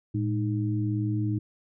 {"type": "tone cluster", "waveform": "sine", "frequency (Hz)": [112.3, 210, 310.1], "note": ["A2", "G#3", "D#4"], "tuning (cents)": [36, 19, -6], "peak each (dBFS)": [-26, -34, -30], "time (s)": [0.14, 1.39], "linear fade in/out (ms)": 10, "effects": []}